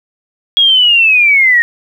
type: linear sweep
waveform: sine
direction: down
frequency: 3322 to 1849 Hz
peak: -5 dBFS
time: 0.57-1.62 s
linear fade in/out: 0 ms
effects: 7-bit